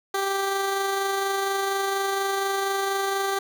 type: tone with amplitude modulation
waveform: 15% pulse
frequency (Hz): 392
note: G4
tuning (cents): 0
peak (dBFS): -16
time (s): 0.14-3.39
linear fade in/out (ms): 5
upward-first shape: sine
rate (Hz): 24.2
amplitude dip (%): 25
effects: none